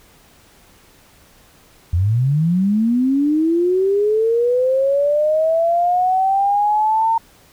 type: linear sweep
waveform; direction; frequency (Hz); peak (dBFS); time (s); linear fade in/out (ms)
sine; up; 81.1 to 914; -13; 1.93-7.18; 5
effects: pink hiss -50 dBFS RMS until 7.52 s